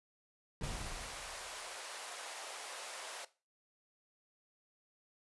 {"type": "noise with exponential decay", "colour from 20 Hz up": "brown", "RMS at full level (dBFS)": -37, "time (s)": [0.61, 1.76], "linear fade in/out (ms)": 1, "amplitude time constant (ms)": 250}
{"type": "high-pass noise", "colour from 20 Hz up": "pink", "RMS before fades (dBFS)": -46, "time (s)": [0.63, 3.25], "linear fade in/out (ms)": 5, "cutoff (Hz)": 530, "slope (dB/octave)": 24}
{"effects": ["noise-tail reverb RT60 0.3 s tail -17 dB re dry", "resampled to 24000 Hz"]}